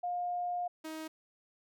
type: tone pair in turn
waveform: sine / sawtooth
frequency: 710 / 315.7 Hz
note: F5 / D#4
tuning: +28 / +25 cents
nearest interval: octave + major second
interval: 1403 cents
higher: first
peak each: -32 / -36 dBFS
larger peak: first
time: 0.03-0.68 / 0.84-1.08 s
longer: first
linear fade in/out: 10 ms
effects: none